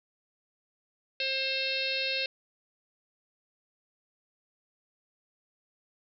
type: harmonic tone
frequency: 532 Hz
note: C5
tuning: 29 cents sharp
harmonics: 1 / 3 / 4 / 5 / 6 / 7 / 8 / 9 / 10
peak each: -37 / -42 / -41 / -32 / -43 / -35 / -35 / -43 / -45 dBFS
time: 1.2-2.26 s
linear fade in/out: 2 ms
effects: none